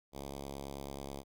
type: tone with notch filter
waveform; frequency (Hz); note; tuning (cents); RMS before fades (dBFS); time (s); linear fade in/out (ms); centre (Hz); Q
5% pulse; 69.3; C#2; 0; -44; 0.12-1.24; 50; 1800; 1.3
effects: none